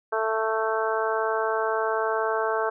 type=harmonic tone; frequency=221 Hz; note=A3; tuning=8 cents sharp; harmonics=2 / 3 / 4 / 5 / 6 / 7; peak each=-27 / -29 / -30 / -31 / -32 / -32 dBFS; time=0.12-2.7 s; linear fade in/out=10 ms; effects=none